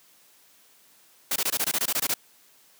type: noise bursts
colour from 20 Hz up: white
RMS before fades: -25 dBFS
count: 12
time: 1.31-2.141 s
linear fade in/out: 5 ms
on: 50 ms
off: 21 ms
effects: white hiss -58 dBFS RMS until 2.79 s + high-pass 150 Hz 12 dB/octave